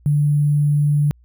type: tone with sample-and-hold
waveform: sine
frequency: 146.83 Hz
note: D3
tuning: in tune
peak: -13 dBFS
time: 0.06-1.11 s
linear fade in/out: 0 ms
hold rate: 11025 Hz
effects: added 60 Hz sine -48 dBFS peak until 1.24 s